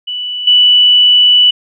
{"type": "tone with level steps", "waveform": "sine", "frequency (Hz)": 2965, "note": "F#7", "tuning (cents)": 3, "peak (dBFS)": [-17, -4], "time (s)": [0.07, 1.51], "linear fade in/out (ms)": 10, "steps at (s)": 0.47, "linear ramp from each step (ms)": 5, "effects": []}